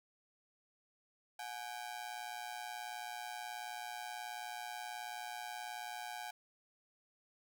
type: ring-modulated tone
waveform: sawtooth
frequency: 784 Hz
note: G5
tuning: in tune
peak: -36 dBFS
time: 1.39-6.31 s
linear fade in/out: 5 ms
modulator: 59.3 Hz
effects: none

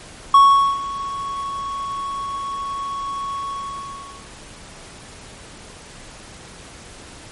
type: tone with ADSR envelope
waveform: triangle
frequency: 1108.7 Hz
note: C#6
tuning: in tune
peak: -4 dBFS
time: 0.34-4.28 s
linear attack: 4 ms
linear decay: 440 ms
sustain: -18 dB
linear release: 820 ms
effects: pink hiss -40 dBFS RMS until 7.31 s + MP3 48 kbps

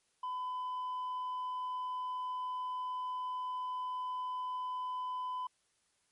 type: tone with tanh clipping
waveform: sine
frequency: 1006 Hz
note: B5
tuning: 32 cents sharp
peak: -36 dBFS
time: 0.23-5.47 s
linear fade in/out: 5 ms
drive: 2 dB
effects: white hiss -75 dBFS RMS until 6.11 s + MP3 48 kbps

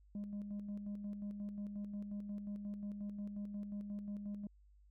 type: tone with tremolo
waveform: sine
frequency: 204.4 Hz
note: G#3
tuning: 27 cents flat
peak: -37 dBFS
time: 0.15-4.47 s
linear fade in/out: 2 ms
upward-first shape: square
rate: 5.6 Hz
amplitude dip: 50%
effects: tanh soft clip ceiling -39 dBFS + added 50 Hz sine -62 dBFS peak until 4.9 s

